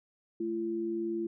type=tone pair together; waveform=sine; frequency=219.3 / 340.1 Hz; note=A3 / F4; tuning=-6 / -46 cents; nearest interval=minor sixth; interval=760 cents; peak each=-38 / -31 dBFS; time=0.4-1.27 s; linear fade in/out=5 ms; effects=none